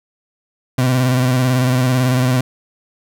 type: tone with vibrato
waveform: 30% pulse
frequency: 127.4 Hz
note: C3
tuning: 46 cents flat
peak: -10 dBFS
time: 0.78-2.41 s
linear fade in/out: 5 ms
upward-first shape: square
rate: 18 Hz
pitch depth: 38 cents each way
effects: none